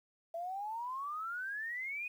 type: exponential sweep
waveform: sine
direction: up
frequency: 659.3 to 2515 Hz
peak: -37 dBFS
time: 0.34-2.08 s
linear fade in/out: 5 ms
effects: 11-bit